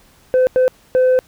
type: tone bursts at uneven times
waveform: sine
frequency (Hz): 511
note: C5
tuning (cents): -41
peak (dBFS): -7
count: 3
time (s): 0.34-0.47 / 0.56-0.68 / 0.95-1.19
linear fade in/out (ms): 0
effects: tanh soft clip ceiling -9 dBFS + pink hiss -51 dBFS RMS until 1.27 s